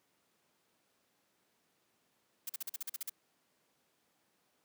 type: noise bursts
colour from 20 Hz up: blue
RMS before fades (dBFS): -39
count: 10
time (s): 2.47-3.097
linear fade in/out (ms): 5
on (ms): 24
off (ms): 43
effects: pink hiss -75 dBFS RMS until 4.64 s + high-pass 200 Hz 12 dB/octave